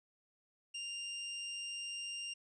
sawtooth tone, 2794 Hz, F7, in tune, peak -37 dBFS, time 0.74-2.34 s, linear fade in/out 10 ms, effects resampled to 22050 Hz + 13-bit

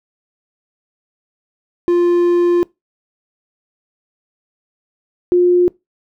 triangle / sine tone pair in turn, 349.2 / 355.5 Hz, F4 / F4, 0 / +31 cents, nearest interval unison, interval 31 cents, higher second, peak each -8 dBFS, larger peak neither, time 1.88-2.63 / 5.32-5.68 s, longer first, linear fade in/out 0 ms, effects noise-tail reverb RT60 0.2 s tail -23 dB re dry

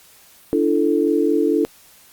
sine chord, D suspended second, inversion none, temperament equal with one note detuned, 293.7 / 338.1 / 440 Hz, D4 / E4 / A4, 0 / +44 / 0 cents, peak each -19 dBFS, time 0.53-1.65 s, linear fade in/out 0 ms, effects white hiss -49 dBFS RMS until 2.12 s + Opus 48 kbps

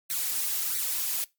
blue noise with flanger, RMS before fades -29 dBFS, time 0.1-1.24 s, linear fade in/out 0 ms, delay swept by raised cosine 0.49 to 5.09 ms, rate 1.5 Hz, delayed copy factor +0.85, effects noise-tail reverb RT60 0.2 s tail -21 dB re dry + MP3 96 kbps

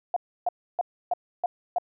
sine tone bursts, 710 Hz, F5, 28 cents sharp, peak -21 dBFS, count 6, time 0.14-1.784 s, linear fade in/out 2 ms, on 24 ms, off 300 ms, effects none

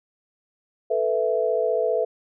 sine chord, A suspended second, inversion none, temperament just, 440 / 495 / 660 Hz, A4 / B4 / E5, 0 / +4 / +2 cents, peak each -24 dBFS, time 0.9-2.05 s, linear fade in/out 10 ms, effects none

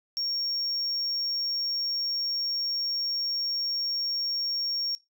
sine tone with amplitude modulation, 5540 Hz, F8, 15 cents flat, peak -24 dBFS, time 0.17-4.95 s, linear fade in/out 0 ms, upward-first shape sine, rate 160 Hz, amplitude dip 25%, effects noise-tail reverb RT60 0.2 s tail -21 dB re dry + tanh soft clip ceiling -24 dBFS

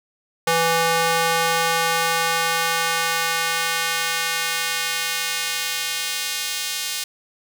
square tone with high-pass filter sweep, 165.8 Hz, E3, 10 cents sharp, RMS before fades -22 dBFS, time 0.47-7.04 s, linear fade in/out 5 ms, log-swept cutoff 600 to 3500 Hz, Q 0.84, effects none

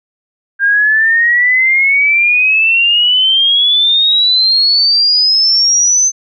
sine exponential sweep, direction up, 1596 to 6230 Hz, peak -7 dBFS, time 0.59-6.12 s, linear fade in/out 50 ms, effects none

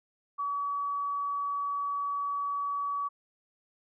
sine tone, 1138 Hz, C#6, 45 cents sharp, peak -29 dBFS, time 0.38-3.09 s, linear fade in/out 20 ms, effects none

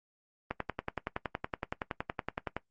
click train, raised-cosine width 0.5 ms, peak -17 dBFS, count 23, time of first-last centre 0.51-2.566 s, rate 10.7 Hz, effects noise-tail reverb RT60 0.1 s tail -18 dB re dry + Opus 32 kbps

